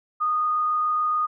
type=tone with frequency modulation; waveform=sine; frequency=1233 Hz; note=D#6; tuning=16 cents flat; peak=-20 dBFS; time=0.2-1.27 s; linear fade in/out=20 ms; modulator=27 Hz; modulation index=0.34; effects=none